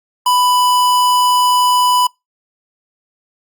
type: tone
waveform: square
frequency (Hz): 993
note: B5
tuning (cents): +9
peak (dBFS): -11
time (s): 0.26-2.07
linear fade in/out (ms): 5
effects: noise-tail reverb RT60 0.2 s tail -25 dB re dry + Opus 48 kbps